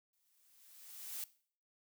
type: noise with exponential growth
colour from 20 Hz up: blue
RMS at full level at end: -41 dBFS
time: 0.13-1.24 s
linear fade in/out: 2 ms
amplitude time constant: 240 ms
effects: noise-tail reverb RT60 0.5 s tail -19 dB re dry